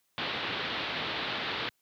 white low-pass noise, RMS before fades -34 dBFS, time 0.18-1.69 s, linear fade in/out 0 ms, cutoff 4000 Hz, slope 48 dB/octave, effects white hiss -74 dBFS RMS until 1.81 s + high-pass 100 Hz 12 dB/octave

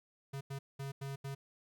square tone bursts at uneven times, 137.6 Hz, C#3, 12 cents flat, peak -40 dBFS, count 5, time 0.33-0.41 / 0.5-0.59 / 0.79-0.92 / 1.01-1.16 / 1.24-1.35 s, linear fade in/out 10 ms, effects 13-bit

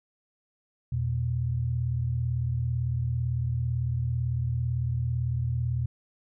sine tone pair together, 83.4 / 121.33 Hz, E2 / B2, +21 / -30 cents, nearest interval tritone, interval 649 cents, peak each -31 / -26 dBFS, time 0.92-5.86 s, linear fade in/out 5 ms, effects none

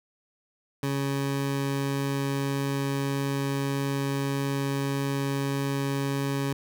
20% pulse tone, 138.59 Hz, C#3, in tune, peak -21 dBFS, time 0.83-6.53 s, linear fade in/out 2 ms, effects none

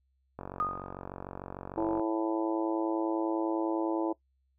click train, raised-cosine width 1 ms, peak -25 dBFS, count 76, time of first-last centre 0.39-1.996 s, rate 46.7 Hz
sine tone with exponential decay, 1235 Hz, D#6, 13 cents flat, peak -25 dBFS, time 0.6-1.04 s, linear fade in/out 0 ms, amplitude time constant 94 ms
harmonic tone, 110 Hz, A2, in tune, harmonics 3 / 4 / 5 / 6 / 7 / 8 / 9, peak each -29 / -39 / -36 / -39 / -42 / -38 / -43 dBFS, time 1.77-4.13 s, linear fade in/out 10 ms
effects noise-tail reverb RT60 0.1 s tail -20 dB re dry + added 66 Hz sine -70 dBFS peak until 4.58 s

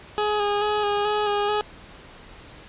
20% pulse tone with vibrato, 415.3 Hz, G#4, in tune, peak -16 dBFS, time 0.18-1.61 s, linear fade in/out 0 ms, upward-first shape square, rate 2.3 Hz, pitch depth 21 cents each way, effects pink hiss -45 dBFS RMS until 2.68 s + resampled to 8000 Hz

